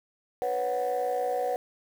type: chord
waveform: sine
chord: B suspended second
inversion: none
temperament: equal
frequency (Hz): 493.9 / 554.4 / 740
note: B4 / C#5 / F#5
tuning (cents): 0 / 0 / 0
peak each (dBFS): -28 / -31 / -28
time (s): 0.42-1.56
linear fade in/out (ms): 0
effects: tanh soft clip ceiling -21 dBFS + 8-bit